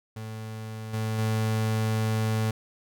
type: tone with level steps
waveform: 35% pulse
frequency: 110 Hz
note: A2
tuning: in tune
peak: -33 / -25 / -22 dBFS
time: 0.16-2.51 s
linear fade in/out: 5 ms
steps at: 0.93 / 1.18 s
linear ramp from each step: 10 ms
effects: none